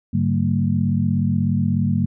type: tone cluster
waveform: sine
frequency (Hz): 100.6 / 144.4 / 191.4 / 228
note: G2 / D3 / G3 / A#3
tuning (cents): +45 / -29 / -41 / -38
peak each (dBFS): -22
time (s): 0.13-2.06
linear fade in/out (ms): 10
effects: none